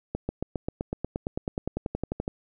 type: accelerating click train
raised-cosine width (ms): 2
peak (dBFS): -15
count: 21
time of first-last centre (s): 0.15-2.279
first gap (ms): 140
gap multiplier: 0.97
effects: none